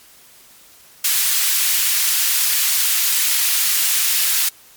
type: high-pass noise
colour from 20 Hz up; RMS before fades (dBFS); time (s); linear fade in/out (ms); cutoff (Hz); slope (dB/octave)
white; -17; 1.04-4.49; 5; 1800; 12
effects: white hiss -47 dBFS RMS until 4.76 s + MP3 96 kbps